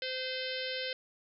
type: harmonic tone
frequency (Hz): 516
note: C5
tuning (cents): -24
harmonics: 1 / 3 / 4 / 5 / 6 / 7 / 8 / 9 / 10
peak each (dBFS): -39 / -43 / -43 / -45 / -41 / -45 / -44 / -47 / -46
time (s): 0.02-0.93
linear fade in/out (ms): 2
effects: none